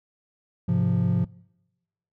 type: chord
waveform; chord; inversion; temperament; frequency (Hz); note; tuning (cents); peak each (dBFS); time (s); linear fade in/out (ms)
triangle; F minor; first; just; 104.77 / 130.96 / 174.61; Ab2 / C3 / F3; +16 / +2 / 0; -23 / -23 / -20; 0.68-1.25; 10
effects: noise-tail reverb RT60 1.0 s tail -25 dB re dry + tanh soft clip ceiling -11 dBFS